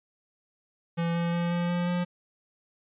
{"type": "tone with pitch steps", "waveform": "square", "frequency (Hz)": [168.8, 170.37, 171.95, 173.55, 175.16, 176.78], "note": ["E3", "F3", "F3", "F3", "F3", "F3"], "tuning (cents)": [41, -43, -27, -11, 5, 21], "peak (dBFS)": -26, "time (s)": [0.97, 2.05], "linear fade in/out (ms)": 20, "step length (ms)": 180, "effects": ["resampled to 8000 Hz"]}